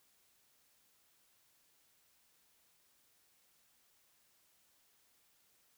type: silence
effects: white hiss -72 dBFS RMS until 5.77 s